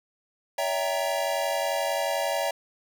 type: chord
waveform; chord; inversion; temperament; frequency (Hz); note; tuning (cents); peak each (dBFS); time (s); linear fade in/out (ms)
square; C# diminished seventh; none; equal with one note detuned; 568 / 659.3 / 784 / 932.3; C#5 / E5 / G5 / Bb5; +42 / 0 / 0 / 0; -30 / -30 / -33 / -34; 0.58-2.51; 5
effects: none